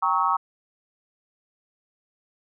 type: chord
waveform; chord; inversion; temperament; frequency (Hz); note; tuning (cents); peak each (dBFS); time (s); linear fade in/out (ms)
sine; G diminished seventh; none; equal with one note detuned; 784 / 932.3 / 1108.7 / 1285.4; G5 / Bb5 / Db6 / Fb6; 0 / 0 / 0 / -44; -28 / -25 / -23 / -25; 0.02-0.37; 10
effects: none